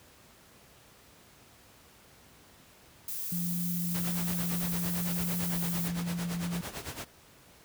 violet noise, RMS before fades -36 dBFS, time 3.08-5.88 s, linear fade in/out 2 ms
sine tone with pitch glide, 174.8 to 172.89 Hz, F3 to F3, +2 to -17 cents, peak -31 dBFS, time 3.32-6.61 s, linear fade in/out 2 ms, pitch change -19 cents, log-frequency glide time 5.45-5.61 s
pink noise with tremolo, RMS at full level -37 dBFS, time 3.94-7.05 s, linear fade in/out 10 ms, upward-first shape sine, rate 8.9 Hz, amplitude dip 75%
effects pink hiss -57 dBFS RMS until 7.64 s + high-pass 60 Hz 12 dB/octave

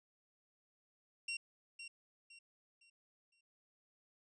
sawtooth tone with echo, 2745 Hz, F7, 31 cents flat, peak -35 dBFS, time 1.28-1.37 s, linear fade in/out 5 ms, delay 510 ms, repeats 4, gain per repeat -9 dB, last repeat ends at 3.41 s, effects resampled to 22050 Hz

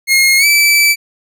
sawtooth tone with pitch glide, 2148 to 2316 Hz, C7 to D7, +45 to -25 cents, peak -4 dBFS, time 0.07-0.96 s, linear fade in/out 50 ms, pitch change +130 cents, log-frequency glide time 0.38-0.46 s, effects none

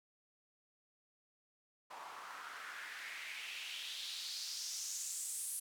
white noise with band-pass filter sweep, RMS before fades -45 dBFS, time 1.9-5.6 s, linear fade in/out 10 ms, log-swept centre 900 to 10000 Hz, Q 3.1, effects none

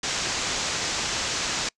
white low-pass noise, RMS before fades -28 dBFS, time 0.03-1.69 s, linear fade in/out 5 ms, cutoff 7300 Hz, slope 48 dB/octave, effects noise-tail reverb RT60 0.1 s tail -26 dB re dry

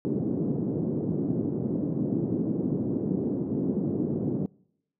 white band-pass noise, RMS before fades -28 dBFS, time 0.05-4.46 s, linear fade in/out 0 ms, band 130 to 340 Hz, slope 24 dB/octave, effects noise-tail reverb RT60 0.8 s tail -26 dB re dry

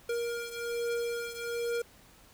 square beating tone pair, 470.6 / 471.8 Hz, A#4 / A#4, +16 / +21 cents, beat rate 1.2 Hz, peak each -34 / -38 dBFS, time 0.09-1.82 s, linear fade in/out 5 ms, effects pink hiss -58 dBFS RMS until 2.33 s

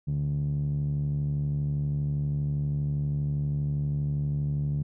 5% pulse tone with low-pass filter, 72.5 Hz, D2, 22 cents flat, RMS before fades -28 dBFS, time 0.07-4.83 s, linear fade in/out 10 ms, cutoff 150 Hz, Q 4.6, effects none

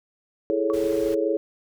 sine chord, A major seventh, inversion second, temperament equal, 329.6 / 415.3 / 440 / 554.4 Hz, E4 / G#4 / A4 / C#5, 0 / 0 / 0 / 0 cents, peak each -26 dBFS, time 0.5-1.37 s, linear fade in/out 0 ms
sine tone with exponential decay, 1128 Hz, C#6, 30 cents sharp, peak -27 dBFS, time 0.7-0.78 s, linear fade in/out 0 ms, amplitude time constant 17 ms
pink noise, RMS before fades -41 dBFS, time 0.73-1.15 s, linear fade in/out 10 ms
effects none

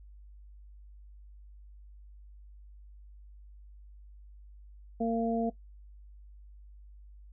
harmonic tone, 229.2 Hz, A#3, 29 cents flat, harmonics 1 / 2 / 3, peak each -29 / -32 / -34 dBFS, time 5-5.5 s, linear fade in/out 10 ms, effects noise-tail reverb RT60 0.1 s tail -17 dB re dry + added 50 Hz sine -49 dBFS peak until 7.32 s

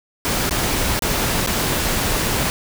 pink noise with dropouts, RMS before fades -20 dBFS, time 0.25-2.5 s, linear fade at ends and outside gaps 0 ms, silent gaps 0.494-0.509 / 0.992-1.022 / 1.463-1.473 s, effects none

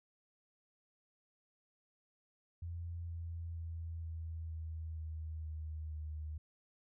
sine tone with pitch steps, 85.1 / 83.88 / 82.68 / 81.49 / 80.32 / 79.17 / 78.04 / 76.92 Hz, F2 / E2 / E2 / E2 / E2 / D#2 / D#2 / D#2, -44 / +31 / +6 / -19 / -44 / +31 / +6 / -19 cents, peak -40 dBFS, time 2.62-6.38 s, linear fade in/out 5 ms, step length 470 ms, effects none

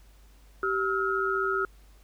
sine tone cluster, 386.5 / 1298 / 1413 Hz, G4 / E6 / F6, -24 / -27 / +20 cents, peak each -29 dBFS, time 0.63-1.65 s, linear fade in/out 2 ms, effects added 50 Hz sine -52 dBFS peak until 2.03 s + pink hiss -62 dBFS RMS until 2.03 s

